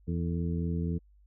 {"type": "harmonic tone with a mistuned harmonic", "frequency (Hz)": 83.8, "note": "E2", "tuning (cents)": 29, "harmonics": [1, 2, 3, 4, 5], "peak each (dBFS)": [-32, -31, -38, -42, -42], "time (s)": [0.07, 0.99], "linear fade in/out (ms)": 20, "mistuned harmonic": 5, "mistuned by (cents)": 70, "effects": ["added 50 Hz sine -57 dBFS peak until 1.26 s"]}